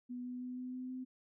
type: tone with pitch steps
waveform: sine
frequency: 246.9 / 248.8 / 250.6 / 252.5 / 254.4 / 256.3 Hz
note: B3 / B3 / B3 / B3 / C4 / C4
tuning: 0 / +13 / +25 / +39 / -48 / -36 cents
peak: -40 dBFS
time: 0.09-1.05 s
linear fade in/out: 20 ms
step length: 160 ms
effects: none